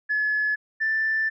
sine tone pair in turn, 1709 / 1768.2 Hz, G#6 / A6, +49 / +8 cents, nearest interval minor second, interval 59 cents, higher second, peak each -20 dBFS, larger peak neither, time 0.09-0.56 / 0.8-1.3 s, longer second, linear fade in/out 20 ms, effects tanh soft clip ceiling -16 dBFS

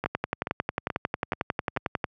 two click trains, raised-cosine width 0.5 ms, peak -14 / -10 dBFS, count 5 / 23, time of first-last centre 0.04-1.764 / 0.06-2.042 s, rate 2.32 / 11.1 Hz, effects high-pass 80 Hz 12 dB/octave

